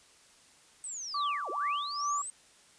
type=linear two-way sweep; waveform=sine; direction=down then up; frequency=8372 to 325.7 to 8372 Hz; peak=-37 dBFS; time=0.84-2.3 s; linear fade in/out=0 ms; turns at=1.5 s
type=tone with tremolo; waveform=sine; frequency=1160 Hz; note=D6; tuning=22 cents flat; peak=-28 dBFS; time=1.14-2.22 s; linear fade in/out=5 ms; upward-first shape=sine; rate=2.3 Hz; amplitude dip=65%
effects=white hiss -60 dBFS RMS until 2.78 s + resampled to 22050 Hz